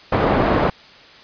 white low-pass noise, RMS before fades -17 dBFS, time 0.12-0.7 s, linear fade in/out 5 ms, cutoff 770 Hz, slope 12 dB/octave, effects white hiss -44 dBFS RMS until 1.23 s + resampled to 11025 Hz

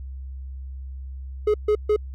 triangle tone bursts, 422 Hz, G#4, 28 cents sharp, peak -14 dBFS, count 3, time 1.47-1.963 s, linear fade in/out 5 ms, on 71 ms, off 140 ms, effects added 66 Hz sine -32 dBFS peak until 2.14 s

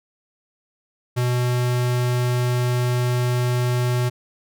square tone, 123.47 Hz, B2, in tune, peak -19 dBFS, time 1.16-4.1 s, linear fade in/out 20 ms, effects none

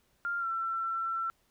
sine tone with pitch glide, 1396.9 to 1345.4 Hz, F6 to E6, 0 to +35 cents, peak -30 dBFS, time 0.25-1.3 s, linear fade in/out 0 ms, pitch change -65 cents, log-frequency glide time 0.39-0.47 s, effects pink hiss -71 dBFS RMS until 1.5 s

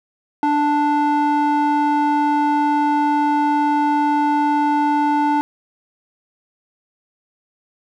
square tone with band-pass filter, 293.7 Hz, D4, in tune, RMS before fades -17 dBFS, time 0.43-5.41 s, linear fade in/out 0 ms, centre 690 Hz, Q 7.2, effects none

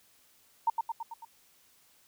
sine tone with echo, 917 Hz, A#5, 29 cents flat, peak -22 dBFS, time 0.67-0.7 s, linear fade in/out 5 ms, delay 110 ms, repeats 5, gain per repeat -4 dB, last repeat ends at 1.25 s, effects white hiss -64 dBFS RMS until 2.07 s

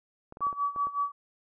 clicks, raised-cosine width 1 ms, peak -30 dBFS, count 7, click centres 0.324 / 0.371 / 0.407 / 0.468 / 0.528 / 0.762 / 0.87 s
sine tone with tremolo, 1143 Hz, D6, 47 cents flat, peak -24 dBFS, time 0.41-1.12 s, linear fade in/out 10 ms, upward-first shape sine, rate 5.4 Hz, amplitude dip 85%
effects none

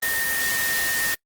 sine tone in noise, 1837 Hz, A#6, 26 cents flat, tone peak -24 dBFS, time 0.02-1.15 s, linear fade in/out 10 ms, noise white, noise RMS -26 dBFS, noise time 0.02-1.15 s, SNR -1 dB, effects noise-tail reverb RT60 0.1 s tail -24 dB re dry + Opus 24 kbps

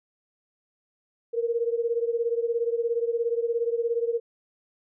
sine beating tone pair, 462.1 / 479.1 Hz, A#4 / A#4, -15 / +47 cents, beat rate 17 Hz, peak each -25 / -28 dBFS, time 1.33-4.2 s, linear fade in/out 20 ms, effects none

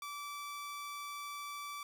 sawtooth tone, 1159 Hz, D6, 23 cents flat, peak -38 dBFS, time 0.02-1.83 s, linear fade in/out 2 ms, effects none

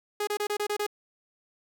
sawtooth tone bursts, 415.3 Hz, G#4, in tune, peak -23 dBFS, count 7, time 0.2-0.866 s, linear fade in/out 5 ms, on 72 ms, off 27 ms, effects none

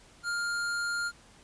square tone, 1405 Hz, F6, 10 cents sharp, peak -30 dBFS, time 0.23-1.12 s, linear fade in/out 50 ms, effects pink hiss -57 dBFS RMS until 1.43 s + resampled to 22050 Hz

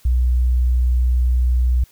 sine tone, 61.74 Hz, B1, in tune, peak -13 dBFS, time 0.05-1.84 s, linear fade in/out 5 ms, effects white hiss -53 dBFS RMS until 1.91 s

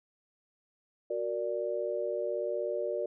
sine chord, Gb augmented, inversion none, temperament equal, 370 / 466.2 / 587.3 Hz, Gb4 / Bb4 / D5, 0 / 0 / 0 cents, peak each -36 / -35 / -33 dBFS, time 1.1-3.06 s, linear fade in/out 5 ms, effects none

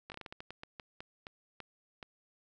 slowing click train, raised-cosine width 0.3 ms, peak -28 dBFS, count 15, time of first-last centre 0.1-2.028 s, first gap 19 ms, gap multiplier 1.27, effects none

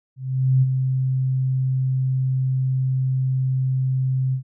sine tone with ADSR envelope, 130.81 Hz, C3, in tune, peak -12 dBFS, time 0.16-4.43 s, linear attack 460 ms, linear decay 33 ms, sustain -6 dB, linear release 97 ms, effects none

